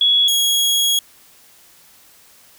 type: tone pair in turn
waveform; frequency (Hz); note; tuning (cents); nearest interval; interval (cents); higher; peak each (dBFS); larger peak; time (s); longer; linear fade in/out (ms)
sine / sawtooth; 3364 / 3316; G#7 / G#7; +22 / -3; unison; 25; first; -11; neither; 0.01-0.28 / 0.28-0.99; second; 2
effects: white hiss -49 dBFS RMS until 2.58 s